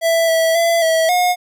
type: tone with pitch steps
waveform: square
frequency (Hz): 662 / 653 / 673 / 649 / 720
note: E5 / E5 / E5 / E5 / F#5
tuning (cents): +7 / -17 / +36 / -27 / -47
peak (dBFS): -13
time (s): 0.01-1.36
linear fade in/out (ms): 50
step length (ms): 270
effects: none